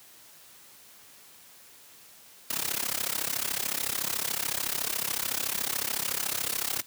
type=noise with amplitude modulation; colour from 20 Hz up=white; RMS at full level=-27 dBFS; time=2.5-6.82 s; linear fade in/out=5 ms; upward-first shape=sine; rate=33.8 Hz; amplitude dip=90%; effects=white hiss -53 dBFS RMS until 6.86 s + high-pass 80 Hz 12 dB/octave